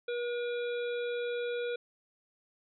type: harmonic tone with a mistuned harmonic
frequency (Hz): 481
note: B4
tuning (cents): -46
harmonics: 1 / 3 / 5 / 7 / 8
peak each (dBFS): -32 / -42 / -46 / -49 / -50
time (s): 0.08-1.76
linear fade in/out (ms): 5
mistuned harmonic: 7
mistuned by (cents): +20
effects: none